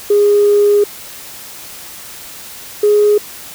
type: tone pair in turn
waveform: sine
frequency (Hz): 410.9 / 416.6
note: G#4 / G#4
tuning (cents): -18 / +5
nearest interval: unison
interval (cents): 23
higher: second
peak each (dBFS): -6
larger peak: neither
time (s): 0.1-0.84 / 2.83-3.18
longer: first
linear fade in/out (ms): 5
effects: tanh soft clip ceiling -2 dBFS + white hiss -32 dBFS RMS until 3.54 s